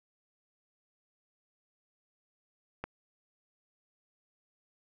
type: click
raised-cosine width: 0.5 ms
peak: -21 dBFS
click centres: 2.84 s
effects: none